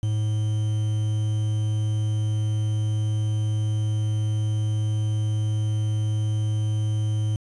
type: tone with quantisation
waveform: triangle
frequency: 107.3 Hz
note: A2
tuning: 43 cents flat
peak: -19 dBFS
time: 0.03-7.36 s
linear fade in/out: 0 ms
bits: 7
effects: resampled to 24000 Hz